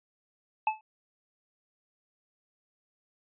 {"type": "tone with exponential decay", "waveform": "square", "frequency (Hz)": 868, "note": "A5", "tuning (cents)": -24, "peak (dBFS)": -21, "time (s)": [0.67, 0.81], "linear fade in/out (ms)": 2, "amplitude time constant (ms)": 30, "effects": ["resampled to 8000 Hz"]}